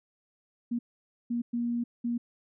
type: tone bursts at uneven times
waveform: sine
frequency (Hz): 237.6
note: A#3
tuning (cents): +33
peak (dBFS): -27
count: 4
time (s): 0.71-0.79 / 1.3-1.42 / 1.53-1.84 / 2.04-2.18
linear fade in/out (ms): 10
effects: none